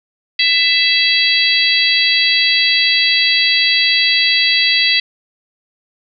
harmonic tone with a mistuned harmonic, 659.3 Hz, E5, in tune, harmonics 3 / 4 / 5 / 6 / 7, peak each -17 / -17 / -17 / -17 / -17 dBFS, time 0.39-5 s, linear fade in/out 5 ms, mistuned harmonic 3, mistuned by +19 cents, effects none

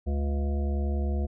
harmonic tone with a mistuned harmonic, 70.6 Hz, C#2, 32 cents sharp, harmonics 1 / 3 / 5 / 7 / 9 / 10, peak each -25 / -35 / -39 / -42 / -44 / -45 dBFS, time 0.06-1.27 s, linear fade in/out 20 ms, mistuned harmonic 1, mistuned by +23 cents, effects none

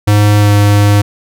square tone with pitch glide, 103.83 to 102.64 Hz, G#2 to G#2, 0 to -20 cents, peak -6 dBFS, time 0.07-1.02 s, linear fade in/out 10 ms, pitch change -20 cents, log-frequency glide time 0.39-0.52 s, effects none

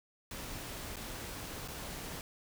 pink noise with dropouts, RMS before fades -43 dBFS, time 0.31-2.21 s, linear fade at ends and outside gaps 1 ms, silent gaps 0.959-0.967 / 1.678-1.684 s, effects none

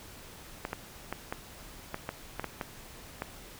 clicks, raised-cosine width 0.5 ms, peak -18 dBFS, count 10, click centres 0.651 / 0.731 / 1.126 / 1.325 / 1.944 / 2.091 / 2.396 / 2.443 / 2.612 / 3.221 s, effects pink hiss -49 dBFS RMS until 3.59 s

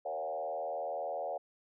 sine tone with frequency modulation, 637 Hz, D#5, 41 cents sharp, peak -34 dBFS, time 0.05-1.38 s, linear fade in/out 10 ms, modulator 79.4 Hz, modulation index 1.8, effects none

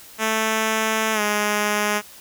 5% pulse tone with pitch glide, 220 to 208.6 Hz, A3 to G#3, 0 to +8 cents, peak -8 dBFS, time 0.18-2.02 s, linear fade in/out 50 ms, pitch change -92 cents, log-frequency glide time 1.13-1.21 s, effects white hiss -44 dBFS RMS until 2.2 s

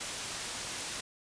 white low-pass noise, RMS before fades -39 dBFS, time 0-1.01 s, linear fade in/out 10 ms, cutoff 8700 Hz, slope 12 dB/octave, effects resampled to 22050 Hz

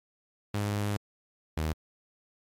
sawtooth tone pair in turn, 103 / 78.38 Hz, G#2 / D#2, -14 / +13 cents, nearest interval perfect fourth, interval 473 cents, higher first, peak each -24 / -24 dBFS, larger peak neither, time 0.54-0.97 / 1.57-1.73 s, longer first, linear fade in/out 5 ms, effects MP3 64 kbps

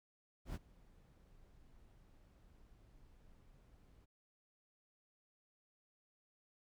brown noise with ADSR envelope, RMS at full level -40 dBFS, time 0.45-4.06 s, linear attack 100 ms, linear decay 29 ms, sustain -24 dB, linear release 21 ms, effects none

